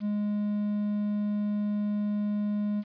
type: tone with quantisation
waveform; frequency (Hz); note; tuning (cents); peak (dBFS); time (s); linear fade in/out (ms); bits
triangle; 207.6; G#3; 0; -24; 0-2.84; 50; 9
effects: resampled to 11025 Hz